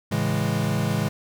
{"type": "chord", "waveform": "square", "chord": "A major seventh", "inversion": "none", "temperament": "equal", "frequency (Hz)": [110, 138.59, 164.81, 207.7], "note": ["A2", "C#3", "E3", "G#3"], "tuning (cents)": [0, 0, 0, 0], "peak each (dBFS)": -28, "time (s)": [0.11, 1.09], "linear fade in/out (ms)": 10, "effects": []}